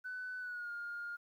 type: tone with pitch glide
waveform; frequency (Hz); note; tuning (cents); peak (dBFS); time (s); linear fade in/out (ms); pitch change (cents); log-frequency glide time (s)
sine; 1500 to 1415.8; F#6 to F6; +23 to +23; -39; 0.04-1.17; 20; -100; 0.4-0.71
effects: tanh soft clip ceiling -36 dBFS + 12-bit